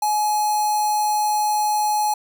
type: tone with notch filter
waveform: square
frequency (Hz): 844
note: G#5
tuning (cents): +28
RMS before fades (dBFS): -20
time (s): 0.02-2.14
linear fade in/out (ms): 5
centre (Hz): 2300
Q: 0.83
effects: none